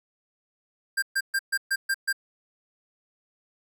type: tone bursts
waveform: square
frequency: 1590 Hz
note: G6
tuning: 24 cents sharp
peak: -23 dBFS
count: 7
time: 0.97-2.128 s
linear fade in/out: 10 ms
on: 54 ms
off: 130 ms
effects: none